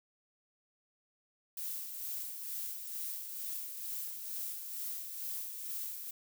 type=noise with tremolo; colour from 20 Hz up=violet; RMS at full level=-39 dBFS; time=1.57-6.11 s; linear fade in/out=5 ms; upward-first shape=sine; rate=2.2 Hz; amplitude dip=45%; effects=none